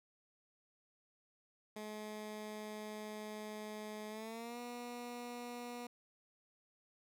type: tone with pitch glide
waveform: 15% pulse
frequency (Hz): 213.1 to 242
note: G#3 to B3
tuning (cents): +45 to -35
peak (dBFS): -38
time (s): 1.76-5.87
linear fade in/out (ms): 5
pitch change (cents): +220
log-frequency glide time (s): 4.09-4.59
effects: none